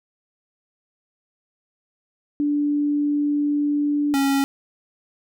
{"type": "tone pair in turn", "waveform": ["sine", "square"], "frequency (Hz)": [291.9, 275.5], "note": ["D4", "C#4"], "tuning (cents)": [-10, -11], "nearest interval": "minor second", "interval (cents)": 101, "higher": "first", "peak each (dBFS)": -18, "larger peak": "neither", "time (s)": [[2.4, 4.14], [4.14, 4.44]], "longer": "first", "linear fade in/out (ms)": 0, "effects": []}